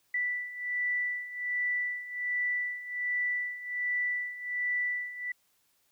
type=beating tone pair; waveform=sine; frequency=1971 / 1972.3 Hz; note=B6 / B6; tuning=-4 / -3 cents; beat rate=1.3 Hz; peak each=-35 / -31 dBFS; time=0.14-5.32 s; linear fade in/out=5 ms; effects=white hiss -71 dBFS RMS until 5.91 s